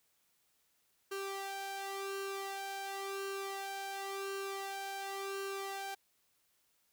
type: tone with flanger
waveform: sawtooth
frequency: 392 Hz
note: G4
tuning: in tune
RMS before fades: -41 dBFS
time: 1.11-5.95 s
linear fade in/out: 10 ms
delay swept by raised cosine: 0.7 to 1.32 ms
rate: 0.93 Hz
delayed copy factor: +0.7
effects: white hiss -75 dBFS RMS until 6.92 s